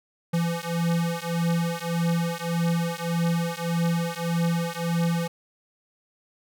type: beating tone pair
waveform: square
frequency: 168.1 / 169.8 Hz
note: E3 / F3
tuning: +34 / -48 cents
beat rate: 1.7 Hz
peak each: -27 dBFS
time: 0.33-5.28 s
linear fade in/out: 10 ms
effects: none